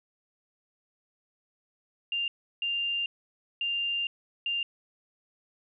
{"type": "tone bursts at uneven times", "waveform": "sine", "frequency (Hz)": 2794, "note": "F7", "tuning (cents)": 0, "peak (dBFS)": -27, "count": 4, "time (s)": [[2.12, 2.28], [2.62, 3.06], [3.61, 4.07], [4.46, 4.63]], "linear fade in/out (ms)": 2, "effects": []}